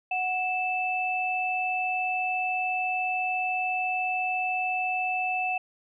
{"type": "tone pair together", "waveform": "sine", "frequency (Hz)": [740, 2637], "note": ["F#5", "E7"], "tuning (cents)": [0, 0], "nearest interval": "octave + minor seventh", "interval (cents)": 2200, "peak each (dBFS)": -28, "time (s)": [0.11, 5.58], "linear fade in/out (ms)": 5, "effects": []}